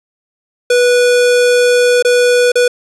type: tone with dropouts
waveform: square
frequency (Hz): 490.1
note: B4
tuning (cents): -13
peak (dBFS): -8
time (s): 0.7-2.68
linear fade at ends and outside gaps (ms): 5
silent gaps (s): 2.025-2.048 / 2.519-2.555
effects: resampled to 24000 Hz + 7-bit